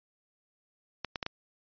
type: clicks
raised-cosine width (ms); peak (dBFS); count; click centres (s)
0.2; -15; 4; 1.047 / 1.158 / 1.228 / 1.264
effects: resampled to 11025 Hz